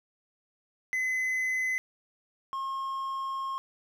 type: tone pair in turn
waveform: triangle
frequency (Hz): 2031 / 1075.9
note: B6 / C6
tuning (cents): +48 / +48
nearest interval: major seventh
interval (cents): 1100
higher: first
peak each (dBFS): -25 / -29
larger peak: first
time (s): 0.93-1.78 / 2.53-3.58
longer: second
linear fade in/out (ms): 0
effects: none